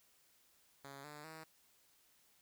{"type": "tone with pitch steps", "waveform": "5% pulse", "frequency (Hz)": [138.59, 148.54, 159.2], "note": ["C#3", "D3", "D#3"], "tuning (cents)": [0, 20, 40], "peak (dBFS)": -39, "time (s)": [0.84, 1.44], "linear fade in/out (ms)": 5, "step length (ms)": 200, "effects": ["white hiss -71 dBFS RMS until 2.41 s"]}